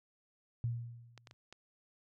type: tone with exponential decay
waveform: sine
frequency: 118 Hz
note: A#2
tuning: 22 cents sharp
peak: -30 dBFS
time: 0.64-1.33 s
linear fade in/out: 0 ms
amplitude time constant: 150 ms
type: clicks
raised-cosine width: 0.2 ms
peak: -34 dBFS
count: 4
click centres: 1.177 / 1.272 / 1.311 / 1.526 s
effects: none